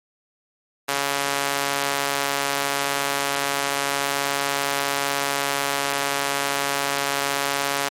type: tone with high-pass filter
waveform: sawtooth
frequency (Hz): 140.3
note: C#3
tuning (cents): +21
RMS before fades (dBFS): -24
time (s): 0.88-7.89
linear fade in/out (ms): 10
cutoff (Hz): 710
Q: 0.63
effects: MP3 64 kbps